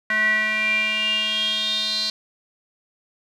square tone with band-pass filter sweep, 215.6 Hz, A3, 35 cents flat, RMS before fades -22 dBFS, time 0.1-2.1 s, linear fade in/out 2 ms, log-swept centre 1800 to 4300 Hz, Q 9.3, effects none

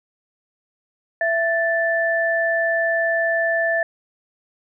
sine tone pair together, 665.2 / 1760 Hz, E5 / A6, +16 / 0 cents, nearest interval octave + perfect fourth, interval 1684 cents, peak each -20 dBFS, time 1.21-3.83 s, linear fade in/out 2 ms, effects none

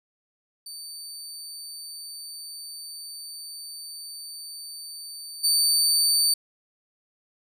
25% pulse tone with level steps, 4579 Hz, D8, 45 cents flat, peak -32 / -14 dBFS, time 0.66-6.34 s, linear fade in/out 5 ms, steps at 5.43 s, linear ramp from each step 20 ms, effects none

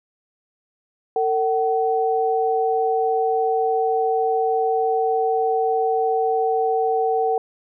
sine tone pair together, 451.7 / 757 Hz, A4 / F#5, +45 / +39 cents, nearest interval major sixth, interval 894 cents, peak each -20 dBFS, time 1.16-7.38 s, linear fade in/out 2 ms, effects none

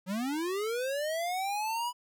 square linear sweep, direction up, 176.7 to 987.8 Hz, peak -31 dBFS, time 0.06-1.93 s, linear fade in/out 50 ms, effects none

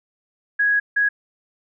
sine tone bursts at uneven times, 1661.2 Hz, G#6, in tune, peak -15 dBFS, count 2, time 0.59-0.8 / 0.96-1.09 s, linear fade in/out 10 ms, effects none

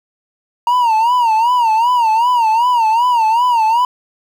triangle tone with vibrato, 932.3 Hz, A#5, in tune, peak -8 dBFS, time 0.67-3.85 s, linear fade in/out 2 ms, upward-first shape sine, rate 2.6 Hz, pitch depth 120 cents each way, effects 7-bit

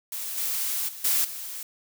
blue noise with level steps, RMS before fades -33 / -28 / -40 / -23 / -36 dBFS, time 0.12-1.63 s, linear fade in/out 2 ms, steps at 0.37 / 0.88 / 1.04 / 1.24 s, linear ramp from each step 10 ms, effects none

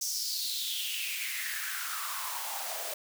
white noise with high-pass filter sweep, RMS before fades -35 dBFS, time 0.01-2.94 s, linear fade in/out 5 ms, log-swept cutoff 5900 to 580 Hz, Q 5.3, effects none

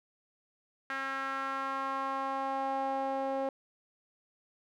sawtooth tone with band-pass filter sweep, 270 Hz, C#4, 45 cents flat, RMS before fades -34 dBFS, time 0.9-3.49 s, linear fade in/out 2 ms, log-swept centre 1600 to 630 Hz, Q 3.3, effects none

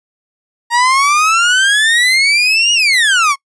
30% pulse exponential two-way sweep, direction up then down, 932.3 to 2900 to 1071 Hz, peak -6 dBFS, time 0.7-3.36 s, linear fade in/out 50 ms, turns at 2.73 s, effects noise-tail reverb RT60 0.1 s tail -26 dB re dry + resampled to 22050 Hz

